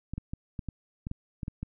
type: clicks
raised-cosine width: 5 ms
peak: -22 dBFS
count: 10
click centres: 0.136 / 0.18 / 0.335 / 0.592 / 0.687 / 1.069 / 1.114 / 1.432 / 1.481 / 1.63 s
effects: none